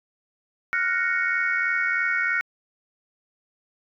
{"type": "chord", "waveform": "sine", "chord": "Gb major seventh", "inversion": "third", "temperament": "equal", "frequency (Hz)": [1396.9, 1480, 1864.7, 2217], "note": ["F6", "Gb6", "Bb6", "Db7"], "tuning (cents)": [0, 0, 0, 0], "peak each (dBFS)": [-27, -26, -26, -26], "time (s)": [0.73, 2.41], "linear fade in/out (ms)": 0, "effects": ["tanh soft clip ceiling -11 dBFS"]}